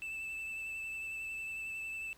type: tone with vibrato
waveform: triangle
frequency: 2642 Hz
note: E7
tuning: 3 cents sharp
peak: -37 dBFS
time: 0.02-2.13 s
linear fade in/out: 0 ms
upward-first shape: sine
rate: 11 Hz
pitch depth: 14 cents each way
effects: added 51 Hz sine -64 dBFS peak until 2.17 s + pink hiss -63 dBFS RMS until 2.17 s